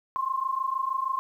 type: tone pair together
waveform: sine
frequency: 1049.6 / 1076 Hz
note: C6 / C6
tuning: +5 / +48 cents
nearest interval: unison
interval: 43 cents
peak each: -28 / -29 dBFS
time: 0.16-1.19 s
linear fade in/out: 0 ms
effects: 10-bit